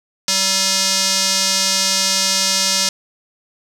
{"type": "tone with band-pass filter", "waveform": "square", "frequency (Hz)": 192, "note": "G3", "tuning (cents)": -36, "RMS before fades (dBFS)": -17, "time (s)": [0.28, 2.89], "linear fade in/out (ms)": 2, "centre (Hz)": 5600, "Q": 2.3, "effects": []}